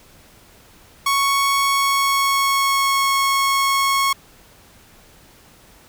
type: tone with pitch glide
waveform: sawtooth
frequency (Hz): 1108.7 to 1097.2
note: C#6 to C#6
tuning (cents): 0 to -18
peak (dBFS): -12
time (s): 1.06-4.13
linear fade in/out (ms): 5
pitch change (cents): -18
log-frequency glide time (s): 1.58-3.13
effects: pink hiss -49 dBFS RMS until 5.88 s